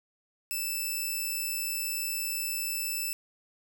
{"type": "tone", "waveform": "5% pulse", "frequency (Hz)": 2637, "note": "E7", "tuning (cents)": 0, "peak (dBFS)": -21, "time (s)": [0.51, 3.13], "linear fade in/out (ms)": 0, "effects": []}